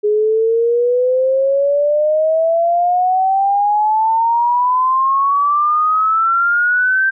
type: exponential sweep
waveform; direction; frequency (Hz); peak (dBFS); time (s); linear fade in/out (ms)
sine; up; 415.3 to 1573; -11; 0.03-7.11; 20
effects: none

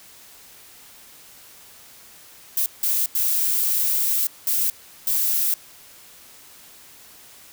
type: noise bursts at uneven times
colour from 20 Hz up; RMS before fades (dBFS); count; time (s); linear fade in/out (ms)
violet; -21; 5; 2.57-2.66 / 2.83-3.06 / 3.15-4.27 / 4.47-4.7 / 5.07-5.54; 2
effects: white hiss -47 dBFS RMS until 7.52 s

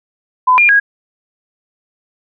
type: tone with pitch steps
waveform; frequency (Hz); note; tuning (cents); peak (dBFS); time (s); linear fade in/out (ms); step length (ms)
sine; 1010 / 2407 / 1644; B5 / D7 / G#6; +39 / +42 / -18; -6; 0.47-0.8; 10; 110
effects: none

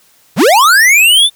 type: linear sweep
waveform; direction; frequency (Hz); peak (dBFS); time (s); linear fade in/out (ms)
square; up; 110 to 3618; -5; 0.36-1.3; 50
effects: white hiss -49 dBFS RMS until 1.35 s

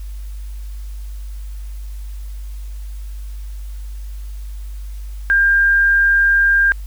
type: tone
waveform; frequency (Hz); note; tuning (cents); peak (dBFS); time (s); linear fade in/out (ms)
sine; 1600; G6; +35; -10; 5.3-6.72; 0
effects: added 50 Hz sine -26 dBFS peak until 6.86 s + white hiss -49 dBFS RMS until 6.86 s

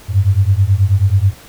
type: beating tone pair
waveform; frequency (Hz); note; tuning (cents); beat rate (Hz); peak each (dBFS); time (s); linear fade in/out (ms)
sine; 93.2 / 102.5; F#2 / G#2; +13 / -22; 9.3; -12; 0.08-1.34; 50
effects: pink hiss -40 dBFS RMS until 1.48 s

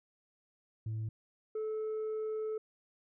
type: tone pair in turn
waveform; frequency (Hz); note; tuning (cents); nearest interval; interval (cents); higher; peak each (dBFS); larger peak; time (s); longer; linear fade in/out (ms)
sine; 110 / 434.6; A2 / A4; 0 / -21; 2 octaves; 2379; second; -32 / -31; second; 0.86-1.09 / 1.55-2.58; second; 5
effects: tanh soft clip ceiling -33 dBFS

